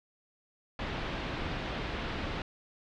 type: low-pass noise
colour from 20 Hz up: pink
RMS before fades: -36 dBFS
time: 0.79-2.42 s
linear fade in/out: 2 ms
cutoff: 3700 Hz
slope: 24 dB/octave
effects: none